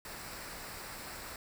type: noise with comb filter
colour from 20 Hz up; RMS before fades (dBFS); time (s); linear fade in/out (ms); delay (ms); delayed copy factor
pink; -45; 0.05-1.36; 2; 0.31; -0.5
effects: none